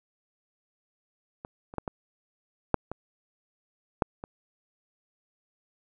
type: clicks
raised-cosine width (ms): 1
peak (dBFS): -24 / -29 / -15 / -18 / -6 / -20 / -8 / -23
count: 8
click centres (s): 1.449 / 1.739 / 1.783 / 1.878 / 2.743 / 2.916 / 4.022 / 4.239
effects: none